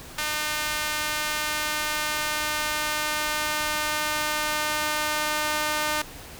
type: tone with high-pass filter sweep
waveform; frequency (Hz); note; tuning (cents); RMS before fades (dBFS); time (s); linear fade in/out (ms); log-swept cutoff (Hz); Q
sawtooth; 303.1; D#4; -45; -27; 0.18-6.02; 5; 1500 to 940; 0.81
effects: pink hiss -42 dBFS RMS until 6.39 s